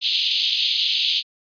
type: band-pass noise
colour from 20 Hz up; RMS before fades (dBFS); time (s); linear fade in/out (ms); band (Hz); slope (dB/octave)
white; -21; 0.01-1.23; 50; 2900 to 4300; 48
effects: resampled to 11025 Hz